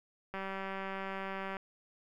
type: click train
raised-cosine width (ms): 0.5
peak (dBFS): -25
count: 238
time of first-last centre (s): 0.34-1.568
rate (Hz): 193
effects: 11-bit